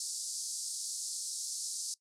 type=band-pass noise; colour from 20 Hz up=white; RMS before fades=-39 dBFS; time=0-1.94 s; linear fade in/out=2 ms; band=4500 to 9600 Hz; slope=48 dB/octave; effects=noise-tail reverb RT60 0.1 s tail -20 dB re dry